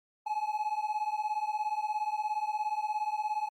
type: beating tone pair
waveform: triangle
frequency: 842 / 859 Hz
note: G#5 / A5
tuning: +24 / -42 cents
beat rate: 17 Hz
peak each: -31 / -31 dBFS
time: 0.26-3.49 s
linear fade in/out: 10 ms
effects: Opus 48 kbps

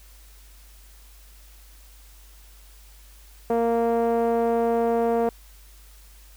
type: tone with low-pass filter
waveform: 5% pulse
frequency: 232.1 Hz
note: A#3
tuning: 7 cents flat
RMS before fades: -22 dBFS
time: 3.5-5.29 s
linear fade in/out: 2 ms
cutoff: 560 Hz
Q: 2.5
effects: added 50 Hz sine -47 dBFS peak until 6.36 s + white hiss -54 dBFS RMS until 6.36 s

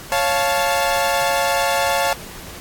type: chord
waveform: sawtooth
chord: Db augmented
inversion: none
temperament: equal with one note detuned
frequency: 554.4 / 698.5 / 875.4 Hz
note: Db5 / F5 / A5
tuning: 0 / 0 / -9 cents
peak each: -17 dBFS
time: 0.12-2.13 s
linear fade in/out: 0 ms
effects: pink hiss -36 dBFS RMS until 2.6 s + AAC 64 kbps

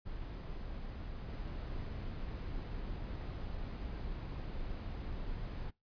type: noise with level steps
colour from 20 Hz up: brown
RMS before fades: -43 / -41 dBFS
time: 0.05-5.71 s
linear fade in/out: 20 ms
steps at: 1.28 s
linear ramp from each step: 5 ms
effects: noise-tail reverb RT60 0.2 s tail -22 dB re dry + resampled to 11025 Hz

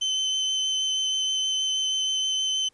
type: tone with vibrato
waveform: 35% pulse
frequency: 3065 Hz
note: G7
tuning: 40 cents flat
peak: -21 dBFS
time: 0.01-2.69 s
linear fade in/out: 10 ms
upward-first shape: triangle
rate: 6.3 Hz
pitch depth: 10 cents each way
effects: pink hiss -65 dBFS RMS until 2.73 s + resampled to 24000 Hz

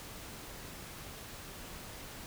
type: silence
effects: pink hiss -47 dBFS RMS until 2.26 s

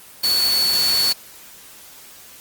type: tone in noise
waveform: sine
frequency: 4435 Hz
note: C#8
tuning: in tune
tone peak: -16 dBFS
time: 0.23-1.13 s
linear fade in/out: 10 ms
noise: white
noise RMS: -24 dBFS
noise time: 0.23-1.13 s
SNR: +5 dB
effects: white hiss -43 dBFS RMS until 2.4 s + Opus 24 kbps

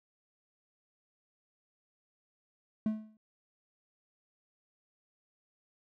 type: tone with exponential decay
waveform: triangle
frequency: 216.6 Hz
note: A3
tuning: 27 cents flat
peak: -23 dBFS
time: 2.86-3.17 s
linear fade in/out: 2 ms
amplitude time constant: 66 ms
effects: none

